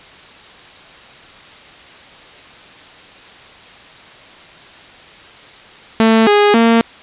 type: tone with pitch steps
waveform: sawtooth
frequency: 223.3 / 412.8 / 229.7 Hz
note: A3 / G#4 / A#3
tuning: +26 / -10 / -25 cents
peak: -4 dBFS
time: 6-6.81 s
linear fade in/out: 0 ms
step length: 270 ms
effects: white hiss -39 dBFS RMS until 7.02 s + resampled to 8000 Hz